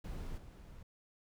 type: noise with level steps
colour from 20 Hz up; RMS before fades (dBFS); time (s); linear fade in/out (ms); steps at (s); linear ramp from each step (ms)
brown; -43 / -52; 0.04-0.83; 5; 0.37; 10
effects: none